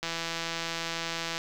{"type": "click train", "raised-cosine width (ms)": 0.2, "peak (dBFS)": -15, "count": 225, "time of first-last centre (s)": [0.03, 1.379], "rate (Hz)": 166, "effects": ["7-bit"]}